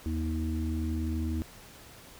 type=harmonic tone; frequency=79.5 Hz; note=D#2; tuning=38 cents sharp; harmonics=1 / 3 / 4; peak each=-30 / -35 / -36 dBFS; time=0.06-1.42 s; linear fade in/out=0 ms; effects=pink hiss -51 dBFS RMS until 2.19 s